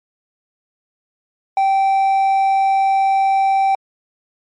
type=tone with hard clipping; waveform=sine; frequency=778 Hz; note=G5; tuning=13 cents flat; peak=-13 dBFS; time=1.57-3.75 s; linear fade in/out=2 ms; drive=3 dB; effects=MP3 48 kbps